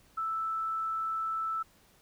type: tone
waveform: sine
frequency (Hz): 1318.5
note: E6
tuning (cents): 0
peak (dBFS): -30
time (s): 0.17-1.63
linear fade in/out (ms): 10
effects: pink hiss -63 dBFS RMS until 2.01 s